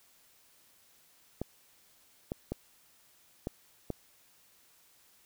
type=clicks; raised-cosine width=2 ms; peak=-20 dBFS; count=5; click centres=1.416 / 2.319 / 2.52 / 3.471 / 3.903 s; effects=white hiss -64 dBFS RMS until 5.25 s